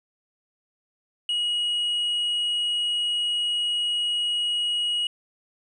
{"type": "tone", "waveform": "triangle", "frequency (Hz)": 2900, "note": "F#7", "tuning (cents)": -35, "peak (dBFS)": -21, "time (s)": [1.29, 5.07], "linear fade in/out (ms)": 2, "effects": ["resampled to 22050 Hz"]}